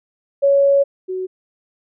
sine tone pair in turn, 558 / 372.4 Hz, C#5 / F#4, +11 / +11 cents, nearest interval perfect fifth, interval 700 cents, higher first, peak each -10 / -21 dBFS, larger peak first, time 0.42-0.84 / 1.08-1.27 s, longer first, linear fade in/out 20 ms, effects none

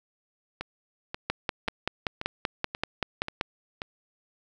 two click trains, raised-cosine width 0.3 ms, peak -10 / -17 dBFS, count 12 / 7, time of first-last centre 1.3-3.411 / 0.61-3.819 s, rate 5.21 / 1.87 Hz, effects none

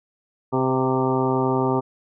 harmonic tone with a mistuned harmonic, 130.7 Hz, C3, 1 cent flat, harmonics 1 / 2 / 3 / 4 / 5 / 6 / 7 / 8 / 9, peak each -26 / -24 / -23 / -30 / -31 / -30 / -27 / -38 / -30 dBFS, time 0.52-1.81 s, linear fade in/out 20 ms, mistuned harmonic 4, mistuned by -25 cents, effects none

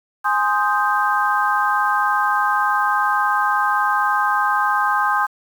sine chord, Ab major seventh, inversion none, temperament equal, 830.6 / 1046.5 / 1244.5 / 1568 Hz, Ab5 / C6 / Eb6 / G6, 0 / 0 / 0 / 0 cents, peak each -21 dBFS, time 0.24-5.27 s, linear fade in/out 20 ms, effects 7-bit

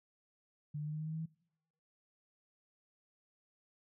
sine tone with pitch steps, 148.4 / 150.21 / 152.04 / 153.9 / 155.78 / 157.68 / 159.6 / 161.55 Hz, D3 / D3 / D#3 / D#3 / D#3 / D#3 / D#3 / E3, +18 / +39 / -40 / -19 / +2 / +23 / +44 / -35 cents, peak -37 dBFS, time 0.74-1.26 s, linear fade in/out 10 ms, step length 65 ms, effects noise-tail reverb RT60 0.8 s tail -24 dB re dry

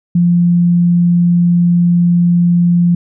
sine tone, 173.8 Hz, F3, 8 cents flat, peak -7 dBFS, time 0.15-2.95 s, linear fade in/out 5 ms, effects none

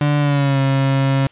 35% pulse tone with pitch glide, 146.4 to 135.81 Hz, D3 to C#3, -5 to -35 cents, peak -12 dBFS, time 0.01-1.27 s, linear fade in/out 2 ms, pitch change -130 cents, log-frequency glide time 0.19-0.6 s, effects white hiss -51 dBFS RMS until 1.31 s + resampled to 8000 Hz

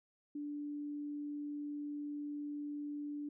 sine tone, 292.4 Hz, D4, 7 cents flat, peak -39 dBFS, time 0.35-3.29 s, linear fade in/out 5 ms, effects none

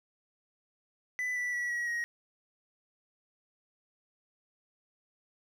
triangle tone with pitch steps, 1995 / 1967.5 / 1940.4 / 1913.7 / 1887.4 Hz, B6 / B6 / B6 / A#6 / A#6, +17 / -7 / -31 / +45 / +21 cents, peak -29 dBFS, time 1.19-2.04 s, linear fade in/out 0 ms, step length 170 ms, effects none

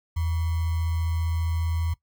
sine tone with sample-and-hold, 82.41 Hz, E2, in tune, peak -23 dBFS, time 0.16-1.94 s, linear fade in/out 10 ms, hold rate 1050 Hz, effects noise-tail reverb RT60 0.1 s tail -18 dB re dry

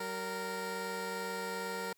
15% pulse tone pair together, 190 / 463.8 Hz, F#3 / A#4, +46 / -9 cents, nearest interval octave + minor third, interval 1545 cents, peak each -36 / -31 dBFS, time 0-1.93 s, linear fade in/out 5 ms, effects white hiss -72 dBFS RMS until 1.97 s

